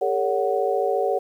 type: tone cluster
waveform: sine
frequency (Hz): 401.4 / 455.6 / 563 / 741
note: G4 / A#4 / C#5 / F#5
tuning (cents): +41 / -40 / +27 / +2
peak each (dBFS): -25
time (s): 0.01-1.19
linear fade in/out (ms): 10
effects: 9-bit